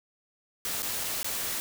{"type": "noise with dropouts", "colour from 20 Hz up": "white", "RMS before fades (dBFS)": -32, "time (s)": [0.65, 1.6], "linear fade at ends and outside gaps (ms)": 0, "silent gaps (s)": [[0.821, 0.829], [1.038, 1.042], [1.23, 1.245]], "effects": []}